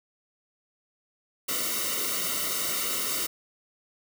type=noise with comb filter; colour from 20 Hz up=white; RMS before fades=-29 dBFS; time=1.48-3.27 s; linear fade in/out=10 ms; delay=1.2 ms; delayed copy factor=-1; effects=none